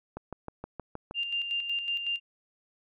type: click train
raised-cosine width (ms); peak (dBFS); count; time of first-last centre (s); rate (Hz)
1; -23; 7; 0.17-1.11; 6.38
type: tone with tremolo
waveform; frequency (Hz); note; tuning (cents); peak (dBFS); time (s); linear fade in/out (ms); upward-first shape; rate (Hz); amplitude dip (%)
sine; 2794; F7; 0; -27; 1.14-2.2; 50; square; 5.4; 50
effects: none